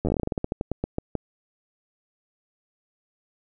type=slowing click train; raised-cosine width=2 ms; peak=-12 dBFS; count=20; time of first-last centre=0.05-1.153 s; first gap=10 ms; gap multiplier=1.17; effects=none